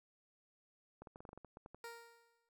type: clicks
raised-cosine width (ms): 1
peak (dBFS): -38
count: 12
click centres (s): 1.02 / 1.072 / 1.159 / 1.205 / 1.252 / 1.291 / 1.331 / 1.376 / 1.447 / 1.571 / 1.661 / 1.746
type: tone with exponential decay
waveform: 15% pulse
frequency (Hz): 466.2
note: A#4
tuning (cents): 0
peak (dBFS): -39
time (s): 1.84-2.49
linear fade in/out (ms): 1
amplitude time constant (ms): 140
effects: none